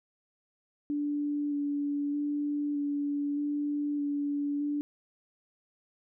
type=tone with vibrato; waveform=sine; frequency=289.7 Hz; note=D4; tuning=24 cents flat; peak=-28 dBFS; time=0.9-4.81 s; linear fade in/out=0 ms; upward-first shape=square; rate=0.81 Hz; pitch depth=12 cents each way; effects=none